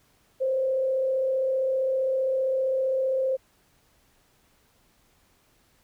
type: tone with frequency modulation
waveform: sine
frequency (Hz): 526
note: C5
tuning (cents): +9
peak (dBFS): -22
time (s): 0.4-3.37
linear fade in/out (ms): 20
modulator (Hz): 35.3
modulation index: 0.31
effects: pink hiss -64 dBFS RMS until 5.83 s